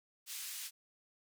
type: band-pass noise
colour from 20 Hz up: white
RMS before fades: -44 dBFS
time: 0.26-0.71 s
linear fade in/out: 50 ms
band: 2200 to 13000 Hz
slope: 12 dB/octave
effects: none